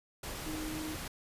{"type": "tone in noise", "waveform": "sine", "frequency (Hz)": 311.1, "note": "D#4", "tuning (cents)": 0, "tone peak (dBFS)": -38, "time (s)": [0.46, 0.95], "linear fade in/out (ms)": 5, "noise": "pink", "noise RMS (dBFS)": -41, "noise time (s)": [0.23, 1.08], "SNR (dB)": 0, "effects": ["resampled to 32000 Hz"]}